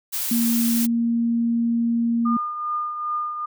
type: noise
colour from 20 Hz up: blue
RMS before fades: -26 dBFS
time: 0.12-0.87 s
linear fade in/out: 20 ms
type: tone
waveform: sine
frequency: 233.1 Hz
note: A#3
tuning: in tune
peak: -18 dBFS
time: 0.31-2.37 s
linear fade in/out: 5 ms
type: tone with tremolo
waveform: sine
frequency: 1214 Hz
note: D#6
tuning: 43 cents flat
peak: -21 dBFS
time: 2.25-3.46 s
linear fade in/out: 10 ms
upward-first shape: triangle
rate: 2.5 Hz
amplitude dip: 55%
effects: none